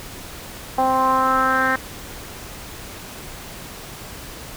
10% pulse tone with low-pass filter sweep, 261.6 Hz, C4, in tune, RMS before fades -18 dBFS, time 0.78-1.76 s, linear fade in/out 5 ms, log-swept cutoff 830 to 1800 Hz, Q 4.5, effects pink hiss -36 dBFS RMS until 4.56 s

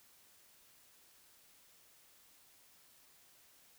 silence, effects white hiss -65 dBFS RMS until 3.78 s

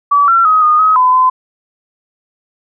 sine tone with pitch steps, 1147 / 1356 / 1263 / 1228 / 1270 / 1011 / 1022 Hz, D6 / E6 / D#6 / D#6 / D#6 / B5 / C6, -41 / +49 / +26 / -23 / +35 / +40 / -41 cents, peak -6 dBFS, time 0.11-1.3 s, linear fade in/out 10 ms, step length 170 ms, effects none

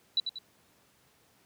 sine tone with echo, 3949 Hz, B7, 1 cent flat, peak -23 dBFS, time 0.17-0.2 s, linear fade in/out 2 ms, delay 93 ms, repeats 2, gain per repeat -7 dB, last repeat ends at 0.386 s, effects pink hiss -65 dBFS RMS until 1.45 s + high-pass 100 Hz 12 dB/octave

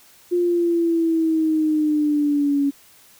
sine exponential sweep, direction down, 354.4 to 279.4 Hz, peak -16 dBFS, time 0.31-2.71 s, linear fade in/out 20 ms, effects white hiss -51 dBFS RMS until 3.19 s

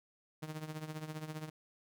sawtooth tone with tremolo, 155.4 Hz, D#3, 2 cents flat, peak -34 dBFS, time 0.42-1.5 s, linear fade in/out 10 ms, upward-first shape triangle, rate 15 Hz, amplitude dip 80%, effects none

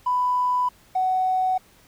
triangle tone pair in turn, 994 / 746.3 Hz, B5 / F#5, +11 / +15 cents, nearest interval perfect fourth, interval 496 cents, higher first, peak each -15 dBFS, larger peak neither, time 0.06-0.69 / 0.95-1.58 s, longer neither, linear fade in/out 10 ms, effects tanh soft clip ceiling -17 dBFS + pink hiss -55 dBFS RMS until 1.87 s

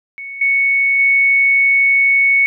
sine tone with level steps, 2217 Hz, C#7, in tune, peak -26 / -11 / -9 dBFS, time 0.18-2.46 s, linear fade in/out 0 ms, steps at 0.41 / 0.99 s, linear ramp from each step 5 ms, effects none

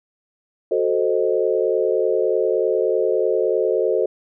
sine chord, F# diminished seventh, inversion none, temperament equal, 370 / 440 / 523.3 / 622.3 Hz, F#4 / A4 / C5 / Eb5, 0 / 0 / 0 / 0 cents, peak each -22 / -20 / -22 / -25 dBFS, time 0.71-4.06 s, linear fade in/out 5 ms, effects none

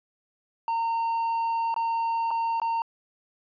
triangle tone with dropouts, 917 Hz, A#5, 29 cents flat, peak -22 dBFS, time 0.68-2.82 s, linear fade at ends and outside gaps 1 ms, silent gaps 1.742-1.763 / 2.307-2.312 / 2.6-2.617 s, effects resampled to 11025 Hz

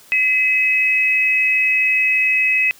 sine tone pair together, 2028 / 2555 Hz, B6 / D#7, +45 / +45 cents, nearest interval major third, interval 400 cents, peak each -20 / -14 dBFS, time 0.12-2.71 s, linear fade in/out 0 ms, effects white hiss -47 dBFS RMS until 2.79 s

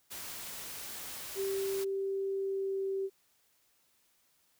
white noise, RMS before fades -43 dBFS, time 0.1-1.85 s, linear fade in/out 20 ms
sine tone with pitch glide, 389.9 to 387.7 Hz, G4 to G4, -9 to -19 cents, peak -31 dBFS, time 1.35-3.1 s, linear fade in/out 50 ms, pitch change -10 cents, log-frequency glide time 2.32-2.85 s
effects white hiss -71 dBFS RMS until 4.59 s

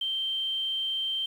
sine tone, 3136 Hz, G7, in tune, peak -27 dBFS, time 0.01-1.26 s, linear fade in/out 5 ms, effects 9-bit

